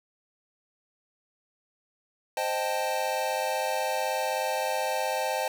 square chord, A half-diminished seventh, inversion first, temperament equal, 523.3 / 622.3 / 784 / 880 Hz, C5 / Eb5 / G5 / A5, 0 / 0 / 0 / 0 cents, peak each -33 dBFS, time 2.37-5.48 s, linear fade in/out 2 ms, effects none

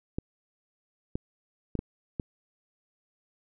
clicks, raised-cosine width 3 ms, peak -17 dBFS, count 5, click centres 0.185 / 1.155 / 1.753 / 1.791 / 2.198 s, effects none

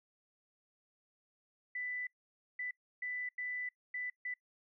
sine tone bursts at uneven times, 1989 Hz, B6, 12 cents sharp, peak -37 dBFS, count 6, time 1.75-2.07 / 2.59-2.71 / 3.02-3.29 / 3.38-3.69 / 3.94-4.1 / 4.25-4.34 s, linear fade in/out 5 ms, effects noise-tail reverb RT60 0.1 s tail -22 dB re dry

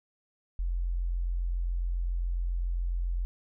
sine tone, 43.65 Hz, F1, in tune, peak -27 dBFS, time 0.59-3.25 s, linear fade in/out 0 ms, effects none

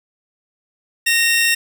sawtooth tone pair together, 1855 / 2727 Hz, A#6 / F7, -9 / -42 cents, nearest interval perfect fifth, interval 667 cents, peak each -13 dBFS, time 1.06-1.55 s, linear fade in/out 10 ms, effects 8-bit

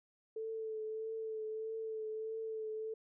sine tone with vibrato, 440 Hz, A4, in tune, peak -38 dBFS, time 0.36-2.94 s, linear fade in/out 5 ms, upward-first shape triangle, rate 1.6 Hz, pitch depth 27 cents each way, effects none

